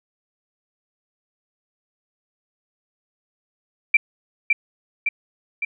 sine tone with echo, 2349 Hz, D7, in tune, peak -9 dBFS, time 3.94-3.97 s, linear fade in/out 5 ms, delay 560 ms, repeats 3, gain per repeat -4 dB, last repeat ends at 5.65 s, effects none

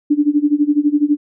sine tone with tremolo, 293.7 Hz, D4, in tune, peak -8 dBFS, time 0.1-1.17 s, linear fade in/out 10 ms, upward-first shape sine, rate 12 Hz, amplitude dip 90%, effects none

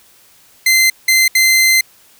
sawtooth tone bursts at uneven times, 2072 Hz, C7, 17 cents flat, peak -5 dBFS, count 3, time 0.66-0.9 / 1.08-1.28 / 1.35-1.81 s, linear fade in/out 5 ms, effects white hiss -48 dBFS RMS until 2.19 s

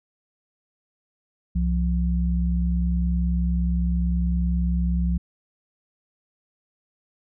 sine tone pair together, 64.63 / 174.61 Hz, C2 / F3, -21 / 0 cents, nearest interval octave + perfect fourth, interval 1721 cents, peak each -21 / -24 dBFS, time 1.55-5.18 s, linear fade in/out 10 ms, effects none

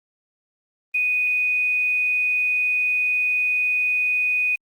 sine tone with quantisation, 2486 Hz, D#7, 2 cents flat, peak -18 dBFS, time 0.94-4.56 s, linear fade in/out 10 ms, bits 8, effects Opus 32 kbps

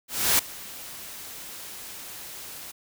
white noise with ADSR envelope, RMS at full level -19 dBFS, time 0.08-2.72 s, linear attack 310 ms, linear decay 4 ms, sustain -21 dB, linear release 14 ms, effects none

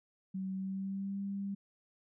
sine tone with pitch glide, 190 to 198.18 Hz, F#3 to G3, +46 to +19 cents, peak -35 dBFS, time 0.34-1.55 s, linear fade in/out 10 ms, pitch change +73 cents, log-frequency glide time 0.54-1.2 s, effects none

